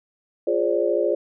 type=chord; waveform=sine; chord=D half-diminished seventh; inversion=first; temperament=equal with one note detuned; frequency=349.2 / 415.3 / 533.6 / 587.3 Hz; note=F4 / Ab4 / C5 / D5; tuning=0 / 0 / +34 / 0 cents; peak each=-24 dBFS; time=0.47-1.15 s; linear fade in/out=5 ms; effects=none